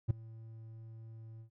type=tone with ADSR envelope; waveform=triangle; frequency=112.3 Hz; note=A2; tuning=36 cents sharp; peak=-21 dBFS; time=0.08-1.5 s; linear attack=25 ms; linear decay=7 ms; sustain=-24 dB; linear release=95 ms; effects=none